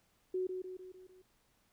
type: tone with echo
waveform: sine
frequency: 370 Hz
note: F#4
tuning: in tune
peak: -32 dBFS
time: 0.34-0.47 s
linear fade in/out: 5 ms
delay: 150 ms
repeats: 5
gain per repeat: -5 dB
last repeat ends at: 1.22 s
effects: pink hiss -73 dBFS RMS until 1.72 s